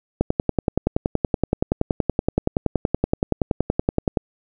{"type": "click train", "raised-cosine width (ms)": 2, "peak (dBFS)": -4, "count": 43, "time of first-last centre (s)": [0.21, 4.172], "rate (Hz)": 10.6, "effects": []}